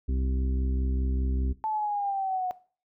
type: harmonic tone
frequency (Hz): 65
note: C2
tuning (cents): -11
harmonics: 1 / 2 / 3 / 4 / 5 / 6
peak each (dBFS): -25 / -40 / -41 / -37 / -48 / -44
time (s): 0.08-1.53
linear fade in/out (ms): 10
type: exponential sweep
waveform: sine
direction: down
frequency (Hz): 878 to 727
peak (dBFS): -26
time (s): 1.64-2.51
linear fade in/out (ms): 0
effects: noise-tail reverb RT60 0.4 s tail -18 dB re dry